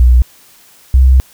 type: tone pair in turn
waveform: sine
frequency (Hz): 61.3 / 64.95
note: B1 / C2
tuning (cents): -12 / -12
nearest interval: minor second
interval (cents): 100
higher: second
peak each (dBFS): -3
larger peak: neither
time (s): 0-0.22 / 0.94-1.2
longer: second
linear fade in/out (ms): 0
effects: white hiss -44 dBFS RMS until 1.33 s